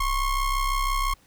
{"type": "ring-modulated tone", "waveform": "square", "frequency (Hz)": 533, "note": "C5", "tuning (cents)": 32, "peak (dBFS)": -20, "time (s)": [0, 1.14], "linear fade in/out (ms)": 5, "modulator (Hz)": 566, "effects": ["pink hiss -59 dBFS RMS until 1.26 s"]}